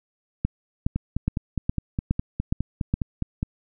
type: two click trains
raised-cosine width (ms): 5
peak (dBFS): -9 / -12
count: 7 / 13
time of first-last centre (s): 0.45-2.94 / 0.96-3.429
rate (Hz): 2.41 / 4.86
effects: none